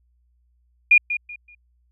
sine tone with echo, 2429 Hz, D#7, 42 cents flat, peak -9 dBFS, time 0.91-0.98 s, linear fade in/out 5 ms, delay 190 ms, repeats 3, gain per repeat -12 dB, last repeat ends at 1.55 s, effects added 60 Hz sine -60 dBFS peak until 1.91 s

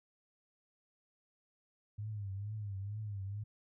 sine tone with vibrato, 102.2 Hz, G#2, 27 cents flat, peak -38 dBFS, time 1.98-3.44 s, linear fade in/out 10 ms, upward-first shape triangle, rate 2.2 Hz, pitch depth 120 cents each way, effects none

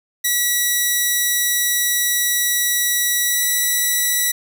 5% pulse tone with pitch glide, 1940 to 1952.4 Hz, B6 to B6, -31 to -20 cents, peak -6 dBFS, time 0.24-4.32 s, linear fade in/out 10 ms, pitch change +11 cents, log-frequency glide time 3.25-3.42 s, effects none

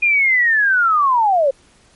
sine linear sweep, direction down, 2451 to 520 Hz, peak -11 dBFS, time 0.02-1.51 s, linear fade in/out 10 ms, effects pink hiss -52 dBFS RMS until 1.95 s + MP3 48 kbps

